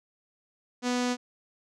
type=tone with low-pass filter; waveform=sawtooth; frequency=246.9 Hz; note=B3; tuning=in tune; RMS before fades=-28 dBFS; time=0.82-1.17 s; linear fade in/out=50 ms; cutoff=6400 Hz; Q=1.7; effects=none